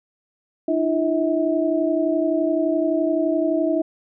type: tone cluster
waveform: sine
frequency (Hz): 304.8 / 336.5 / 643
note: D#4 / E4 / E5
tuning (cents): -36 / +36 / -43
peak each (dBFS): -22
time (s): 0.68-3.82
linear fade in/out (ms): 5
effects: none